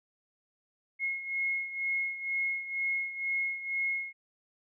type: beating tone pair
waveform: sine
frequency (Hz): 2163 / 2165.1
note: C#7 / C#7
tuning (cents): -43 / -41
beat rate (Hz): 2.1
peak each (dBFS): -31 / -36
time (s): 0.99-4.13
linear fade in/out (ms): 50
effects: none